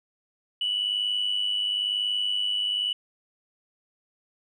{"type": "tone with amplitude modulation", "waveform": "sine", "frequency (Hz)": 2957, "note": "F#7", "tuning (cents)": -2, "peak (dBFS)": -20, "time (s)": [0.61, 2.93], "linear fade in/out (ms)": 5, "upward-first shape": "sine", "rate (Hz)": 101, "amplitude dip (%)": 60, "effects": ["tanh soft clip ceiling -19 dBFS"]}